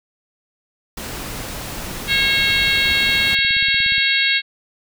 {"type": "noise", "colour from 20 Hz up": "pink", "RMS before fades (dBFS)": -29, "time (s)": [0.97, 3.35], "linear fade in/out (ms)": 5}
{"type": "click train", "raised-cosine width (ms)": 5, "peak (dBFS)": -24, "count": 36, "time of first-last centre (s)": [1.91, 3.981], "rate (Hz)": 16.9}
{"type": "harmonic tone", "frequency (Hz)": 545, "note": "C#5", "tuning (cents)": -29, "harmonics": [3, 4, 5, 6, 7, 8], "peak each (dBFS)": [-22, -19, -22, -23, -21, -25], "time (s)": [2.07, 4.42], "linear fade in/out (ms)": 50}
{"effects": []}